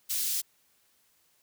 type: high-pass noise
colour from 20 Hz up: white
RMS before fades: -30 dBFS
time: 0.09-0.42 s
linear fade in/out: 20 ms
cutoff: 3800 Hz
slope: 12 dB/octave
effects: white hiss -68 dBFS RMS until 1.42 s